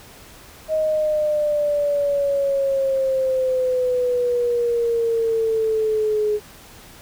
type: exponential sweep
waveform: sine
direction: down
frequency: 630 to 419 Hz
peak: -17 dBFS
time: 0.68-6.4 s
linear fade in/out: 50 ms
effects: pink hiss -44 dBFS RMS until 7.01 s